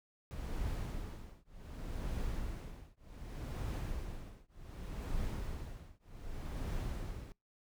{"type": "noise with tremolo", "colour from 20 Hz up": "brown", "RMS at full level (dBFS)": -37, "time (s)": [0.31, 7.32], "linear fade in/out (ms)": 0, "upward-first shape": "triangle", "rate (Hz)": 0.66, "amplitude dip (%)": 100, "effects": ["noise-tail reverb RT60 0.2 s tail -24 dB re dry"]}